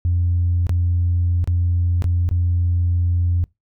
sine tone with dropouts, 87.31 Hz, F2, in tune, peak -14 dBFS, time 0.05-3.44 s, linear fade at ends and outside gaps 0 ms, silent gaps 0.668-0.694 / 1.442-1.475 / 2.022-2.042 / 2.29-2.312 s, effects noise-tail reverb RT60 0.2 s tail -24 dB re dry + tanh soft clip ceiling -11 dBFS

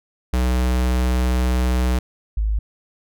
square / sine tone pair in turn, 62.5 / 52.83 Hz, B1 / G#1, +21 / +30 cents, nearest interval minor third, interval 291 cents, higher first, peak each -17 dBFS, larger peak neither, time 0.33-1.99 / 2.37-2.59 s, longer first, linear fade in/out 5 ms, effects none

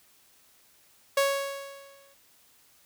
sawtooth tone with exponential decay, 554.4 Hz, C#5, in tune, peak -16 dBFS, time 1.17-2.14 s, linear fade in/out 5 ms, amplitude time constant 210 ms, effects white hiss -61 dBFS RMS until 2.85 s

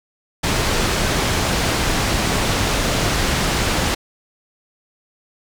pink low-pass noise, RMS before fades -19 dBFS, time 0.43-3.95 s, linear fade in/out 10 ms, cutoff 7600 Hz, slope 12 dB/octave, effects none

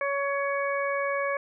harmonic tone, 560 Hz, C#5, 18 cents sharp, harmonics 1 / 2 / 3 / 4, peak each -28 / -31 / -33 / -34 dBFS, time 0.01-1.37 s, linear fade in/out 2 ms, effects none

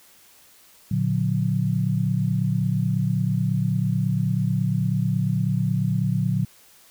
sine chord, Bb augmented, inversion none, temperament just, 116.54 / 145.68 / 182.1 Hz, Bb2 / D3 / F#3, 0 / -14 / -27 cents, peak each -24 / -24 / -24 dBFS, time 0.91-6.45 s, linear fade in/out 5 ms, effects white hiss -53 dBFS RMS until 6.9 s

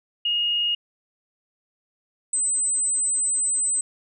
sine tone pair in turn, 2862 / 8095 Hz, F7 / B8, +42 / +42 cents, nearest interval octave + tritone, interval 1800 cents, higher second, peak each -20 dBFS, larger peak neither, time 0.25-0.75 / 2.33-3.81 s, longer second, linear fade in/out 5 ms, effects none

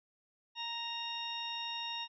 harmonic tone with a mistuned harmonic, 932.3 Hz, A#5, in tune, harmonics 1 / 2 / 3 / 4 / 6, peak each -43 / -50 / -42 / -41 / -49 dBFS, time 0.55-2.08 s, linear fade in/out 50 ms, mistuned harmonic 6, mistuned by -16 cents, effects none

